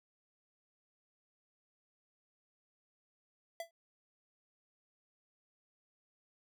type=tone with exponential decay; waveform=square; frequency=669 Hz; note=E5; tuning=25 cents sharp; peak=-36 dBFS; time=3.6-3.71 s; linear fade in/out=2 ms; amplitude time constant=22 ms; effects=none